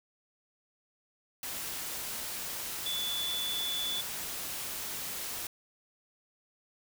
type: tone in noise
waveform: sine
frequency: 3461 Hz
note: A7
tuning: 29 cents flat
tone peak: -32 dBFS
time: 2.86-4.01 s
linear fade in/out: 2 ms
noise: white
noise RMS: -38 dBFS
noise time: 1.43-5.47 s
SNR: +3 dB
effects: none